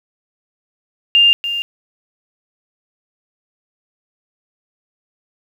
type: tone with echo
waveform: sine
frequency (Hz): 2802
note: F7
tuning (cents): +5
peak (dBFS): -7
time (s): 1.15-1.33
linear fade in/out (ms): 0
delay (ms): 290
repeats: 1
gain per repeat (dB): -11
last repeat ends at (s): 1.62
effects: 7-bit